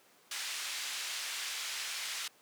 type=band-pass noise; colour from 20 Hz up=pink; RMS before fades=-39 dBFS; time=0.31-2.28 s; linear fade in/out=5 ms; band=2100 to 7800 Hz; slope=12 dB/octave; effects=pink hiss -63 dBFS RMS until 2.41 s + high-pass 300 Hz 12 dB/octave